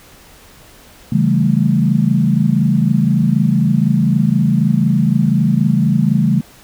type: chord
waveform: sine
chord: A dominant seventh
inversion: first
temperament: equal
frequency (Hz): 138.59 / 164.81 / 196 / 220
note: C#3 / E3 / G3 / A3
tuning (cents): 0 / 0 / 0 / 0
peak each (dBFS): -16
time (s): 1.12-6.41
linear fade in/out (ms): 5
effects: pink hiss -43 dBFS RMS until 6.63 s